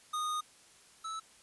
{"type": "tone pair in turn", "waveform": "square", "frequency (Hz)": [1234, 1307.4], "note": ["D#6", "E6"], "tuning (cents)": [-15, -15], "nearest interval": "minor second", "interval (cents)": 100, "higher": "second", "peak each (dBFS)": [-33, -38], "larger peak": "first", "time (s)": [[0.13, 0.41], [1.04, 1.2]], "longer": "first", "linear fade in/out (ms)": 10, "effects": ["white hiss -60 dBFS RMS until 1.42 s", "resampled to 24000 Hz"]}